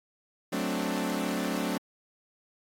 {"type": "chord", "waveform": "sawtooth", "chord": "D dominant seventh", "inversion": "first", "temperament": "equal", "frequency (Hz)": [185, 220, 261.6, 293.7], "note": ["F#3", "A3", "C4", "D4"], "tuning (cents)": [0, 0, 0, 0], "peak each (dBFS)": -30, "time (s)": [0.52, 1.78], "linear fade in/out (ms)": 10, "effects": ["AAC 64 kbps"]}